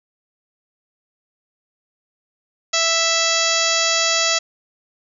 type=harmonic tone with a mistuned harmonic; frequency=660 Hz; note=E5; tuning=2 cents sharp; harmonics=1 / 2 / 3 / 4 / 5 / 6 / 7 / 8 / 9 / 10; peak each=-25 / -25 / -25 / -25 / -25 / -25 / -25 / -25 / -25 / -25 dBFS; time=2.73-4.39 s; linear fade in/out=10 ms; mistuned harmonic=10; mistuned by=+45 cents; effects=none